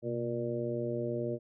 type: harmonic tone with a mistuned harmonic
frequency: 118.4 Hz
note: A#2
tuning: 27 cents sharp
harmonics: 1 / 2 / 3 / 4 / 5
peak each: -38 / -39 / -36 / -38 / -38 dBFS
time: 0.02-1.39 s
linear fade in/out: 50 ms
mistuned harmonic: 1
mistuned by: +93 cents
effects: none